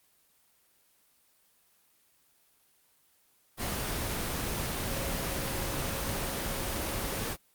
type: tone in noise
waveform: sine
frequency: 544 Hz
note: C#5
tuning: 33 cents flat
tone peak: -43 dBFS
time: 4.85-7.25 s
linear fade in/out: 50 ms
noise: pink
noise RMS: -33 dBFS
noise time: 3.57-7.37 s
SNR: -13 dB
effects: white hiss -67 dBFS RMS until 7.54 s + Opus 24 kbps